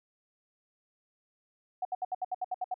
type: tone bursts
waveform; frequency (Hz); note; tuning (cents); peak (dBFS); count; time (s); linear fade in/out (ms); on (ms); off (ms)
sine; 740; F#5; 0; -29; 10; 1.82-2.742; 5; 31; 68
effects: none